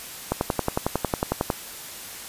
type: click train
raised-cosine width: 1 ms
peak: -7 dBFS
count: 14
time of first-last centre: 0.32-1.502 s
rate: 11 Hz
effects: white hiss -38 dBFS RMS until 2.28 s + resampled to 32000 Hz